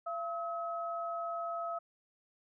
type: tone pair together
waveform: sine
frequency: 679.6 / 1283 Hz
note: F5 / E6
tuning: -47 / -47 cents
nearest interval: major seventh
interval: 1100 cents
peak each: -37 / -38 dBFS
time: 0.06-1.79 s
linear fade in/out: 10 ms
effects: none

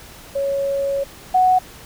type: tone pair in turn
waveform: sine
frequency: 554.4 / 740 Hz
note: C#5 / F#5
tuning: 0 / 0 cents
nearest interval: perfect fourth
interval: 500 cents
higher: second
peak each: -18 / -11 dBFS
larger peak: second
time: 0.35-1.04 / 1.34-1.59 s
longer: first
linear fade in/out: 10 ms
effects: pink hiss -41 dBFS RMS until 1.85 s

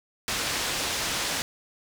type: low-pass noise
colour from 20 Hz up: white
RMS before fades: -29 dBFS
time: 0.28-1.42 s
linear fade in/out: 0 ms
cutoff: 6000 Hz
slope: 12 dB/octave
effects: none

